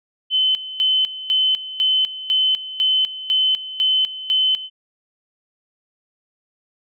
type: tone with tremolo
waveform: sine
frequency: 3050 Hz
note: G7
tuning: 48 cents flat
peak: -14 dBFS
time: 0.3-4.7 s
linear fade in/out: 50 ms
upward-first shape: square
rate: 2 Hz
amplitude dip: 80%
effects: none